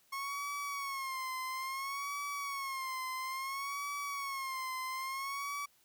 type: tone with vibrato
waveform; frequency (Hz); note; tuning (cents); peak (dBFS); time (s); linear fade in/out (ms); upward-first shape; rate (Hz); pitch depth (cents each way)
30% pulse; 1087; C#6; -34; -34; 0.12-5.66; 10; sine; 0.59; 88
effects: white hiss -69 dBFS RMS until 5.84 s